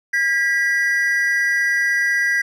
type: tone pair together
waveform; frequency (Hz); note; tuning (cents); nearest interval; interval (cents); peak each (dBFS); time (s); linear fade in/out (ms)
triangle; 1623 / 1952.7; G#6 / B6; -40 / -20; minor third; 320; -18 / -16; 0.13-2.42; 10
effects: none